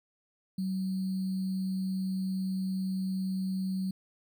sine tone with sample-and-hold, 188.8 Hz, F#3, 35 cents sharp, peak -29 dBFS, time 0.58-3.91 s, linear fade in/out 5 ms, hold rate 4410 Hz, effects none

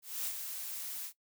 blue noise with ADSR envelope, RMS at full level -35 dBFS, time 0.02-1.13 s, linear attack 240 ms, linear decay 64 ms, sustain -6 dB, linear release 80 ms, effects noise-tail reverb RT60 0.1 s tail -18 dB re dry

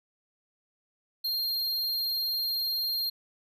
square tone, 4206 Hz, C8, 8 cents sharp, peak -28 dBFS, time 1.24-3.1 s, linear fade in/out 10 ms, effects none

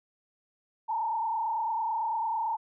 sine tone with frequency modulation, 899 Hz, A5, 37 cents sharp, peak -27 dBFS, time 0.88-2.57 s, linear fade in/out 20 ms, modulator 29 Hz, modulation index 1.5, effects none

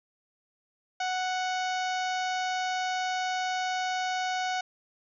harmonic tone with a mistuned harmonic, 740 Hz, F#5, in tune, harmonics 1 / 2 / 3 / 4 / 5 / 6 / 7 / 8 / 9, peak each -29 / -35 / -39 / -41 / -43 / -45 / -46 / -47 / -48 dBFS, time 1-4.61 s, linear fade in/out 5 ms, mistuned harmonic 8, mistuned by -17 cents, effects none

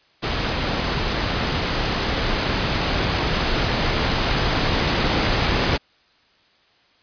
pink noise with level ramp, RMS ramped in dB -23 to -19 dBFS, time 0.22-5.78 s, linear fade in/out 20 ms, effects white hiss -58 dBFS RMS until 7.02 s + resampled to 11025 Hz

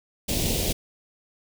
pink band-stop noise, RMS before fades -25 dBFS, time 0.28-0.73 s, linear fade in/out 10 ms, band 650 to 2600 Hz, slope 24 dB/octave, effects none

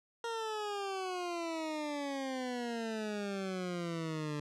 20% pulse exponential sweep, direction down, 467.6 to 146.83 Hz, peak -31 dBFS, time 0.24-4.4 s, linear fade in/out 2 ms, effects low-pass 7000 Hz 12 dB/octave

